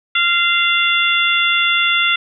harmonic tone, 692 Hz, F5, 16 cents flat, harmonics 2 / 3 / 4 / 5, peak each -18 / -18 / -18 / -18 dBFS, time 0.15-2.16 s, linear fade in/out 5 ms, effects none

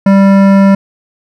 sine tone with hard clipping, 196 Hz, G3, in tune, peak -5 dBFS, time 0.06-0.75 s, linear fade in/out 5 ms, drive 15 dB, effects none

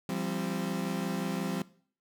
35% pulse chord, F suspended second, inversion none, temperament equal with one note detuned, 170.43 / 196 / 261.6 Hz, F3 / G3 / C4, -42 / 0 / 0 cents, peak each -34 / -33 / -35 dBFS, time 0.09-1.62 s, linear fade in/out 2 ms, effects noise-tail reverb RT60 0.5 s tail -19 dB re dry

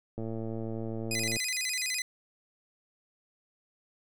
click train, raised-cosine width 2 ms, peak -24 dBFS, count 134, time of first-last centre 0.18-1.367 s, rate 112 Hz
15% pulse tone with vibrato, 2245 Hz, C#7, 21 cents sharp, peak -23 dBFS, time 1.11-2.02 s, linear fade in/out 2 ms, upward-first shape square, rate 12 Hz, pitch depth 180 cents each way
effects none

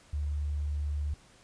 sine tone, 73.42 Hz, D2, in tune, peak -29 dBFS, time 0.13-1.14 s, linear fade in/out 5 ms, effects pink hiss -59 dBFS RMS until 1.43 s + resampled to 22050 Hz

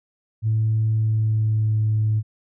sine tone with pitch glide, 110 to 108.24 Hz, A2 to A2, 0 to -28 cents, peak -16 dBFS, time 0.42-2.23 s, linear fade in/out 50 ms, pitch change -28 cents, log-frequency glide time 0.92-1.81 s, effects tanh soft clip ceiling -13 dBFS

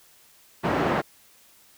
pink band-pass noise, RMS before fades -24 dBFS, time 0.63-1.02 s, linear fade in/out 20 ms, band 180 to 1500 Hz, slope 12 dB/octave, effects white hiss -56 dBFS RMS until 1.77 s

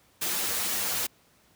white noise with comb filter, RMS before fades -29 dBFS, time 0.21-1.07 s, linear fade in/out 10 ms, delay 7.4 ms, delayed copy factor -0.6, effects pink hiss -62 dBFS RMS until 1.55 s + high-pass 80 Hz 12 dB/octave

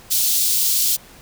white high-pass noise, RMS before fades -18 dBFS, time 0.1-0.97 s, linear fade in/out 20 ms, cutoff 3500 Hz, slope 24 dB/octave, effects pink hiss -45 dBFS RMS until 1.21 s

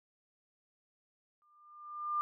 sine tone with exponential growth, 1199 Hz, D6, 36 cents sharp, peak -28 dBFS, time 1.42-2.21 s, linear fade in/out 0 ms, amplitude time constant 170 ms, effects none

